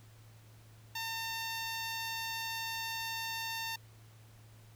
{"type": "tone", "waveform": "10% pulse", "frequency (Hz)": 906, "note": "A#5", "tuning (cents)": -50, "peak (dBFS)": -28, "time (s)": [0.95, 3.76], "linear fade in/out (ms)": 5, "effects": ["added 110 Hz sine -55 dBFS peak until 4.75 s", "pink hiss -63 dBFS RMS until 4.75 s"]}